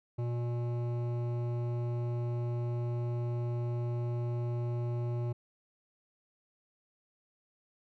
sine tone with hard clipping, 119.9 Hz, A#2, 49 cents sharp, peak -33 dBFS, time 0.18-5.33 s, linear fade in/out 10 ms, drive 13 dB, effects none

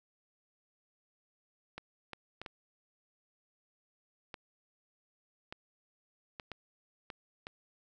clicks, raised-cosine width 0.3 ms, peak -26 dBFS, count 10, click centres 1.78 / 2.133 / 2.416 / 2.462 / 4.342 / 5.525 / 6.398 / 6.517 / 7.102 / 7.469 s, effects none

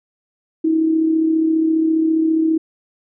sine tone with amplitude modulation, 320.5 Hz, E4, 49 cents flat, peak -11 dBFS, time 0.64-2.58 s, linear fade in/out 10 ms, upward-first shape sine, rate 34.8 Hz, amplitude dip 45%, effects none

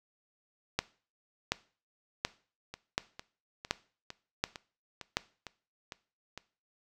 two click trains, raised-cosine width 0.2 ms, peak -24 / -10 dBFS, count 9 / 7, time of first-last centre 2.74-6.376 / 0.79-5.17 s, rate 2.2 / 1.37 Hz, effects noise-tail reverb RT60 0.4 s tail -19 dB re dry

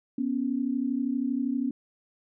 sine tone pair together, 244.6 / 277.2 Hz, B3 / C#4, -16 / 0 cents, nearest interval major second, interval 216 cents, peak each -28 dBFS, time 0.18-1.71 s, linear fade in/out 5 ms, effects none

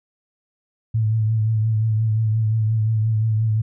sine tone with vibrato, 110 Hz, A2, in tune, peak -16 dBFS, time 0.94-3.62 s, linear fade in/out 10 ms, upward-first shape triangle, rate 5.7 Hz, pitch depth 47 cents each way, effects none

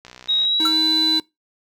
click train, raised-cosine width 0.2 ms, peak -22 dBFS, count 26, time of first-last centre 0.05-0.451 s, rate 62.4 Hz
sine tone with pitch glide, 3800 to 3991 Hz, A#7 to B7, +33 to +17 cents, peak -16 dBFS, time 0.28-1.2 s, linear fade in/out 20 ms, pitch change +84 cents, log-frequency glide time 0.38-0.78 s
square tone, 315.8 Hz, D#4, 26 cents sharp, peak -24 dBFS, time 0.6-1.2 s, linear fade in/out 2 ms
square tone with exponential decay, 1350 Hz, E6, 41 cents sharp, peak -18 dBFS, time 0.65-0.76 s, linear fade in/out 5 ms, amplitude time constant 23 ms
effects noise-tail reverb RT60 0.2 s tail -21 dB re dry

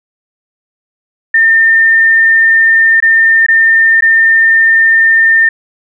sine tone with dropouts, 1808 Hz, A6, 47 cents sharp, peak -4 dBFS, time 1.34-5.49 s, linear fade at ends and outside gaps 5 ms, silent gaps 3.003-3.024 / 3.465-3.484 / 4.008-4.022 s, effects none

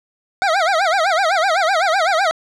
25% pulse tone with vibrato, 711 Hz, F5, 31 cents sharp, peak -10 dBFS, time 0.42-2.31 s, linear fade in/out 0 ms, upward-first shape sine, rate 7.9 Hz, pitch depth 220 cents each way, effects low-pass 5000 Hz 12 dB/octave

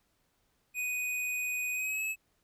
square tone with pitch glide, 2489 to 2587 Hz, D#7 to E7, 0 to -33 cents, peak -32 dBFS, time 0.74-2.16 s, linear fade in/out 50 ms, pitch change +67 cents, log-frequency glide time 1.73-2.03 s, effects pink hiss -74 dBFS RMS until 2.43 s

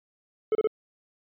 triangle tone bursts, 432.9 Hz, A4, 28 cents flat, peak -18 dBFS, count 3, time 0.52-0.673 s, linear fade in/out 2 ms, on 31 ms, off 30 ms, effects resampled to 8000 Hz

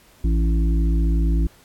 harmonic tone, 55.4 Hz, A1, 13 cents sharp, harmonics 1 / 3 / 5 / 6, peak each -16 / -26 / -30 / -32 dBFS, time 0.24-1.47 s, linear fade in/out 5 ms, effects pink hiss -53 dBFS RMS until 1.64 s + AAC 64 kbps

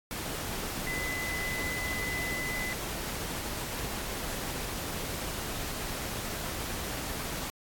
sine tone in noise, 2014 Hz, B6, 33 cents sharp, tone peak -33 dBFS, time 0.87-2.73 s, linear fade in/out 0 ms, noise pink, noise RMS -36 dBFS, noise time 0.11-7.5 s, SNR 0 dB, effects AAC 64 kbps

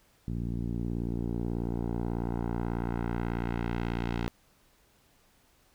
10% pulse tone with low-pass filter sweep, 58.27 Hz, A#1, in tune, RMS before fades -32 dBFS, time 0.28-4.28 s, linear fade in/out 0 ms, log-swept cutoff 200 to 3700 Hz, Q 0.92, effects pink hiss -65 dBFS RMS until 5.74 s

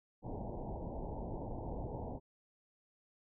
pink low-pass noise, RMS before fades -42 dBFS, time 0.22-2.2 s, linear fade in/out 50 ms, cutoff 930 Hz, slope 96 dB/octave, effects none

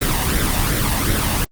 pink noise with flanger, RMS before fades -18 dBFS, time 0.01-1.45 s, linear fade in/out 10 ms, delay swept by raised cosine 0.53 to 1.11 ms, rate 2.7 Hz, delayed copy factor +0.55, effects Opus 32 kbps

